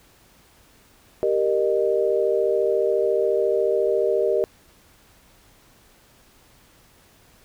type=chord; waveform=sine; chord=Eb major; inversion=first; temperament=equal with one note detuned; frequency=392 / 466.2 / 612.3 Hz; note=G4 / Bb4 / Eb5; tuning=0 / 0 / -28 cents; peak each=-22 / -22 / -23 dBFS; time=1.23-4.44 s; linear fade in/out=0 ms; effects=pink hiss -55 dBFS RMS until 7.44 s